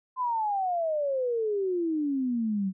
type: exponential sweep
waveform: sine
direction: down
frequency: 1036 to 185 Hz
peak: -25 dBFS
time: 0.16-2.73 s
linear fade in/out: 50 ms
effects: none